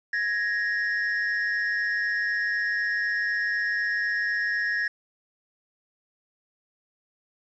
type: ring-modulated tone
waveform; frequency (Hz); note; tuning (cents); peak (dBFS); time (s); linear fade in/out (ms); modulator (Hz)
triangle; 1768; A6; +8; -19; 0.13-4.88; 5; 104
effects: resampled to 16000 Hz + 9-bit